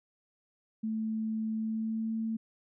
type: tone with pitch glide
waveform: sine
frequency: 220 to 223.3 Hz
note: A3 to A3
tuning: 0 to +26 cents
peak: -30 dBFS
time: 0.83-2.37 s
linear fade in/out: 10 ms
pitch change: +26 cents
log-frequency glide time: 1.56-2.15 s
effects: none